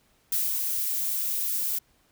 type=noise with ADSR envelope; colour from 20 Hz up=violet; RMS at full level=-25 dBFS; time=0.32-1.79 s; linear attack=5 ms; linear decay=190 ms; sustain=-3 dB; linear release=10 ms; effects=pink hiss -65 dBFS RMS until 2.11 s